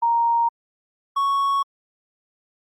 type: tone pair in turn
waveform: sine / triangle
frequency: 933 / 1109.5 Hz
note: A#5 / C#6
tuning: +1 / +1 cents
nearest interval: minor third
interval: 300 cents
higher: second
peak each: -16 dBFS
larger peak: neither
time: 0.02-0.49 / 1.16-1.63 s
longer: neither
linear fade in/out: 10 ms
effects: Opus 48 kbps